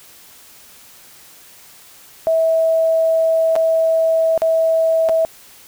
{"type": "tone with dropouts", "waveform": "sine", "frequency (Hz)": 650, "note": "E5", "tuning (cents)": -24, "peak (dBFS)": -12, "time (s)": [2.27, 5.25], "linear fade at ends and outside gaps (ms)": 0, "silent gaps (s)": [[3.555, 3.562], [4.377, 4.419], [5.088, 5.094]], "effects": ["white hiss -44 dBFS RMS until 5.67 s"]}